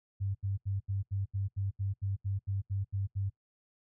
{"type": "tone bursts", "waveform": "sine", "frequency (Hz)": 98.4, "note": "G2", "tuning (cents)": 7, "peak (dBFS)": -30, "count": 14, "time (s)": [0.2, 3.301], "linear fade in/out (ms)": 20, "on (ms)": 150, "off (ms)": 77, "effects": ["noise-tail reverb RT60 0.1 s tail -20 dB re dry"]}